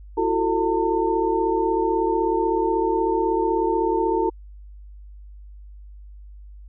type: tone cluster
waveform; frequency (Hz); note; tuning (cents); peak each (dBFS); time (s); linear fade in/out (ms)
sine; 336 / 372.2 / 445.3 / 903; E4 / F#4 / A4 / A5; +33 / +10 / +21 / +45; -24; 0.17-4.3; 10
effects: added 50 Hz sine -39 dBFS peak until 6.68 s